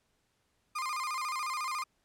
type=tone with vibrato; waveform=35% pulse; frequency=1129 Hz; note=C#6; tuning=31 cents sharp; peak=-31 dBFS; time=0.75-1.84 s; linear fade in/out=10 ms; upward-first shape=square; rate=14 Hz; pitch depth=130 cents each way; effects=pink hiss -75 dBFS RMS until 2.04 s + low-pass 11000 Hz 12 dB/octave